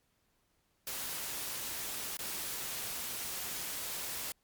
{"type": "noise with dropouts", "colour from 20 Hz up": "white", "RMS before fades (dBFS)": -39, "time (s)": [0.87, 4.32], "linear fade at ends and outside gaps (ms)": 1, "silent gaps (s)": [2.169, 2.191], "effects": ["pink hiss -75 dBFS RMS until 4.43 s", "MP3 96 kbps"]}